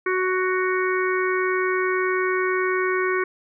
harmonic tone, 370.9 Hz, F#4, 4 cents sharp, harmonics 1 / 3 / 4 / 5 / 6, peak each -22 / -27 / -28 / -29 / -30 dBFS, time 0.06-3.24 s, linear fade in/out 5 ms, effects none

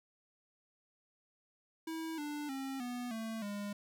square tone with pitch steps, 323.6 / 295 / 269 / 245.2 / 223.6 / 203.9 Hz, E4 / D4 / C4 / B3 / A3 / G#3, -32 / +8 / +48 / -12 / +28 / -32 cents, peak -39 dBFS, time 1.87-3.73 s, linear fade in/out 5 ms, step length 310 ms, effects none

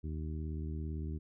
harmonic tone, 77.78 Hz, D#2, in tune, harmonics 1 / 2 / 3 / 4 / 5, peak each -37 / -43 / -47 / -48 / -52 dBFS, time 0.03-1.19 s, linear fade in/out 20 ms, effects none

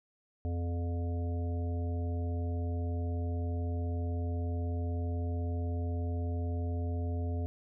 harmonic tone with a mistuned harmonic, 85.8 Hz, F2, 30 cents flat, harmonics 1 / 3 / 5 / 7 / 8, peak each -31 / -41 / -45 / -48 / -49 dBFS, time 0.45-7.46 s, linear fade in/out 0 ms, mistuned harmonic 8, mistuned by +75 cents, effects none

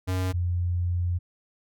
square / sine tone pair in turn, 92.5 / 88.02 Hz, F#2 / F2, 0 / +14 cents, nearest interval minor second, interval 86 cents, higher first, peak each -25 / -23 dBFS, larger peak second, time 0.07-0.33 / 0.33-1.19 s, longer second, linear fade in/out 20 ms, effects none

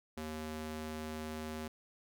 square tone with high-pass filter, 77.9 Hz, D#2, 3 cents sharp, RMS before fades -42 dBFS, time 0.17-1.68 s, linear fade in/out 5 ms, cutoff 180 Hz, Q 0.94, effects none

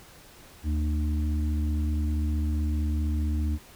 harmonic tone, 75.4 Hz, D2, 46 cents sharp, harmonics 1 / 3 / 4, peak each -24 / -35 / -36 dBFS, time 0.63-3.59 s, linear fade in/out 50 ms, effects pink hiss -51 dBFS RMS until 3.75 s

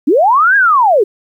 sine linear two-way sweep, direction up then down, 246.9 to 1661.2 to 364 Hz, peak -6 dBFS, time 0.07-1.04 s, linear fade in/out 10 ms, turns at 0.56 s, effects 8-bit

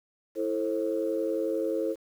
sine chord, A minor, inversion second, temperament equal with one note detuned, 329.6 / 440 / 531.2 Hz, E4 / A4 / C5, 0 / 0 / +26 cents, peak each -30 dBFS, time 0.35-1.96 s, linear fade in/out 50 ms, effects tanh soft clip ceiling -17 dBFS + 9-bit

